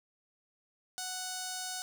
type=tone with notch filter; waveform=5% pulse; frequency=740 Hz; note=F#5; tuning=in tune; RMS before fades=-39 dBFS; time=0.98-1.82 s; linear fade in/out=0 ms; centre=2400 Hz; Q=1.4; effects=none